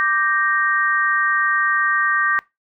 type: chord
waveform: sine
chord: G minor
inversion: second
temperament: equal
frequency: 1174.7 / 1568 / 1864.7 Hz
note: D6 / G6 / Bb6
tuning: 0 / 0 / 0 cents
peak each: -20 dBFS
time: 0-2.39 s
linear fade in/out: 0 ms
effects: noise-tail reverb RT60 0.2 s tail -21 dB re dry